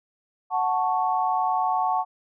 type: chord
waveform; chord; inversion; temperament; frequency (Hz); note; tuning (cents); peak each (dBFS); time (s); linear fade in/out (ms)
sine; F# minor; none; equal; 740 / 880 / 1108.7; F#5 / A5 / C#6; 0 / 0 / 0; -24 / -25 / -27; 0.5-2.05; 50
effects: none